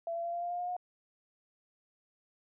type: tone with pitch steps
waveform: sine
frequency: 672 / 678.6 / 685.3 / 692.1 / 698.9 / 705.8 / 712.8 / 719.8 Hz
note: E5 / F5 / F5 / F5 / F5 / F5 / F5 / F#5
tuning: +33 / -50 / -33 / -16 / +1 / +18 / +35 / -48 cents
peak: -33 dBFS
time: 0.07-0.766 s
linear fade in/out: 2 ms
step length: 87 ms
effects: none